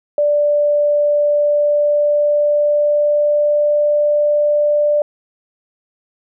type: tone with pitch glide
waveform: sine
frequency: 587.3 to 591 Hz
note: D5 to D5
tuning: 0 to +11 cents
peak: -11 dBFS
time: 0.18-5.02 s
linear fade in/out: 2 ms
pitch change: +11 cents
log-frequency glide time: 1.27-3.73 s
effects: none